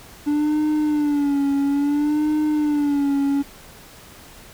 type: tone with vibrato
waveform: triangle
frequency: 291.6 Hz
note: D4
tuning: 12 cents flat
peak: -15 dBFS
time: 0.26-3.43 s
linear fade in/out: 20 ms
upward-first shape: sine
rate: 0.59 Hz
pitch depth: 76 cents each way
effects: pink hiss -44 dBFS RMS until 4.53 s

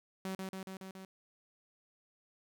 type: tone with echo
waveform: sawtooth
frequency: 189.9 Hz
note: F#3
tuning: 45 cents sharp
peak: -33 dBFS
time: 0.25-0.35 s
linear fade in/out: 2 ms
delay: 140 ms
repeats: 5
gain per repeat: -2 dB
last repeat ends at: 1.05 s
effects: 12-bit

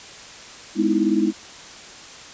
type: chord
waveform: sine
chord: E major seventh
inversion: first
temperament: equal with one note detuned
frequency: 207.7 / 251.3 / 311.1 / 329.6 Hz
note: G#3 / B3 / D#4 / E4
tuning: 0 / +30 / 0 / 0 cents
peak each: -22 / -25 / -21 / -21 dBFS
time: 0.75-1.33 s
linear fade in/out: 50 ms
effects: white hiss -40 dBFS RMS until 2.33 s + resampled to 16000 Hz

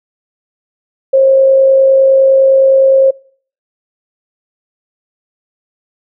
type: tone with amplitude modulation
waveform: sine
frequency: 536 Hz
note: C5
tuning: 42 cents sharp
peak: -3 dBFS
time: 1.13-3.11 s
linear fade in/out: 10 ms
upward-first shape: sine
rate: 49.8 Hz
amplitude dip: 25%
effects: noise-tail reverb RT60 0.5 s tail -24 dB re dry

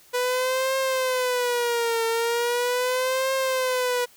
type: tone with vibrato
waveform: sawtooth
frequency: 492.1 Hz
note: B4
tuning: 6 cents flat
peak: -18 dBFS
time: 0.13-4.06 s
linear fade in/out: 20 ms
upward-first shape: triangle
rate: 0.39 Hz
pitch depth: 140 cents each way
effects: white hiss -54 dBFS RMS until 4.16 s

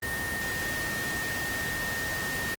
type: tone in noise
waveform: sine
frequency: 1837 Hz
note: A#6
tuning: 26 cents flat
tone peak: -31 dBFS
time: 0.02-2.55 s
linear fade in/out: 10 ms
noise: pink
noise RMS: -34 dBFS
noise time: 0.02-2.55 s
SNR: 0 dB
effects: high-pass 60 Hz 12 dB/octave + Opus 24 kbps

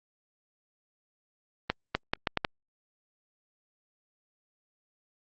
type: accelerating click train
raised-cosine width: 0.3 ms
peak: -9 dBFS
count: 6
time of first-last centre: 1.7-2.448 s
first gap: 250 ms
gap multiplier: 0.74
effects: low-pass 5000 Hz 12 dB/octave + Opus 32 kbps

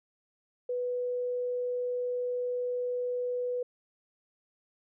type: tone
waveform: sine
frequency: 493.6 Hz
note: B4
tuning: 1 cent flat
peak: -29 dBFS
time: 0.69-3.63 s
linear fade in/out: 5 ms
effects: none

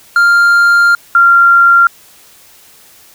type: tone pair in turn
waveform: triangle / sine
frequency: 1396.9 / 1384 Hz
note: F6 / F6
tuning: 0 / -16 cents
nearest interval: unison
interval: 16 cents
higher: first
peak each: -3 dBFS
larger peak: neither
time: 0.16-0.95 / 1.15-1.87 s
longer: first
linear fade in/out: 2 ms
effects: white hiss -42 dBFS RMS until 3.14 s

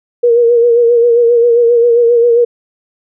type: tone with vibrato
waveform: sine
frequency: 472.5 Hz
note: A#4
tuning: 23 cents sharp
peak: -5 dBFS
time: 0.23-2.45 s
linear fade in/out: 10 ms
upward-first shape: sine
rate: 7.5 Hz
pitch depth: 42 cents each way
effects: none

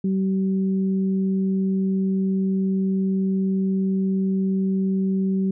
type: tone pair together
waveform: sine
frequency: 191.4 / 382.8 Hz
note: G3 / G4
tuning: -41 / -41 cents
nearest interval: octave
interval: 1200 cents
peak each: -19 / -30 dBFS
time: 0.04-5.51 s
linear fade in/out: 5 ms
effects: none

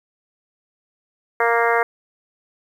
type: harmonic tone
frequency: 233.1 Hz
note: A#3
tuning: in tune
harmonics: 2 / 3 / 4 / 5 / 6 / 7 / 8 / 9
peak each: -20 / -22 / -23 / -24 / -25 / -25 / -26 / -27 dBFS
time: 1.4-1.83 s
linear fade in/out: 2 ms
effects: 8-bit

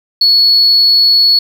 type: tone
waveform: sine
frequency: 4389 Hz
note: C#8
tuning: 18 cents flat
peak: -4 dBFS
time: 0.21-1.39 s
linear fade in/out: 5 ms
effects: tanh soft clip ceiling -2 dBFS + 7-bit

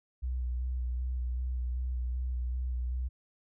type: tone with vibrato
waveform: sine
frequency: 62.1 Hz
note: B1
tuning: 10 cents sharp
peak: -30 dBFS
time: 0.22-3.09 s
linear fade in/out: 20 ms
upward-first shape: square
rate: 2.6 Hz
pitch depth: 21 cents each way
effects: none

